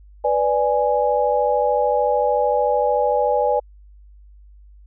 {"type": "chord", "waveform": "sine", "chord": "G# diminished", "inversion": "first", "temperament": "equal", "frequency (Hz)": [493.9, 587.3, 830.6], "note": ["B4", "D5", "G#5"], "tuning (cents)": [0, 0, 0], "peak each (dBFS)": -20, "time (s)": [0.24, 3.6], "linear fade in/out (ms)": 10, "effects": ["added 50 Hz sine -43 dBFS peak until 4.86 s"]}